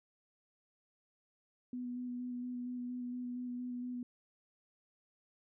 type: tone with vibrato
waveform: sine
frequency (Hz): 246.9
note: B3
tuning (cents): 0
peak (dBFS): -38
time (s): 1.73-4.03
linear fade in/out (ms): 2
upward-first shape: square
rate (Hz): 4.3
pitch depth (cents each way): 12
effects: none